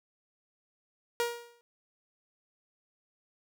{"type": "tone with exponential decay", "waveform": "sawtooth", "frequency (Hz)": 473.8, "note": "A#4", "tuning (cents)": 28, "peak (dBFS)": -22, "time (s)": [1.2, 1.61], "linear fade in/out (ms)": 0, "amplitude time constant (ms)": 87, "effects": []}